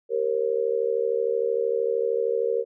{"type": "tone with amplitude modulation", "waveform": "sine", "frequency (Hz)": 466.2, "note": "A#4", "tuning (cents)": 0, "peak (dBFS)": -17, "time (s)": [0.09, 2.65], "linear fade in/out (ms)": 50, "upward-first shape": "sine", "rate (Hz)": 73.1, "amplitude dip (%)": 100, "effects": []}